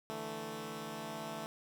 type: chord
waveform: 10% pulse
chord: D suspended second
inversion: none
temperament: equal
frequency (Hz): 146.83 / 164.81 / 220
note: D3 / E3 / A3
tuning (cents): 0 / 0 / 0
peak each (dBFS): -40 / -39 / -34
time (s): 0.1-1.46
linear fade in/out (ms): 0
effects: none